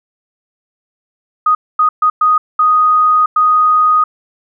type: tone bursts at uneven times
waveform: sine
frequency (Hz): 1244.5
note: D#6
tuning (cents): 0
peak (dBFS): -7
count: 6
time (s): 1.46-1.55 / 1.79-1.89 / 2.02-2.1 / 2.21-2.38 / 2.59-3.26 / 3.36-4.04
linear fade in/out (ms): 5
effects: none